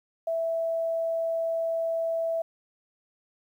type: tone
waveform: sine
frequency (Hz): 659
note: E5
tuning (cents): -1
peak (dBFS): -25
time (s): 0.27-2.42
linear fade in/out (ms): 5
effects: 10-bit